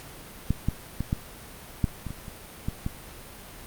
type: clicks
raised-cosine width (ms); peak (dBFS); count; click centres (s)
5; -10 / -11 / -15 / -12 / -9 / -20 / -23 / -25 / -15 / -16; 10; 0.506 / 0.686 / 1.006 / 1.129 / 1.842 / 2.067 / 2.106 / 2.282 / 2.685 / 2.864
effects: pink hiss -44 dBFS RMS until 3.66 s + Opus 48 kbps